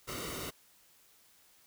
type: noise with comb filter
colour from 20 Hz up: pink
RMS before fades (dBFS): -40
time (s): 0.07-0.51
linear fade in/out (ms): 20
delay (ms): 1.2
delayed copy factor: -0.7
effects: white hiss -64 dBFS RMS until 1.66 s